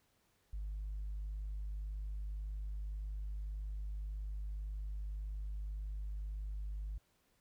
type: tone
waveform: sine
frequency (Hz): 50.9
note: G#1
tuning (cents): -34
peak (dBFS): -37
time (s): 0.53-6.98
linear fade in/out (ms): 5
effects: tanh soft clip ceiling -36 dBFS + pink hiss -75 dBFS RMS until 7.4 s